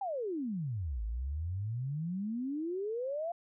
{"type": "exponential two-way sweep", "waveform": "sine", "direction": "down then up", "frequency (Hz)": [825, 51.91, 703], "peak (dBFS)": -33, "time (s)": [0.01, 3.32], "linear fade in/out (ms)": 5, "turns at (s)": 1.03, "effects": []}